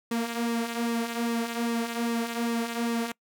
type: tone with flanger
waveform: sawtooth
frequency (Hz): 233.1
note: A#3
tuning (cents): 0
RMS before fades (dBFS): -29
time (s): 0.11-3.12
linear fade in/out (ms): 5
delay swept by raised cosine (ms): 1.3 to 4.5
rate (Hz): 2.5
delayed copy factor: -0.55
effects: noise-tail reverb RT60 0.1 s tail -25 dB re dry